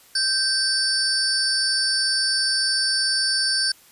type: tone cluster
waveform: sine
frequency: 1560 / 4567 / 4941 / 5350 / 9260 Hz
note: G6 / D8 / D#8 / E8 / D9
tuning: -9 / -49 / -13 / +25 / -25 cents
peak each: -26 / -22 / -29 / -26 / -29 dBFS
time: 0.15-3.72 s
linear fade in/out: 5 ms
effects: white hiss -52 dBFS RMS until 3.91 s + resampled to 32000 Hz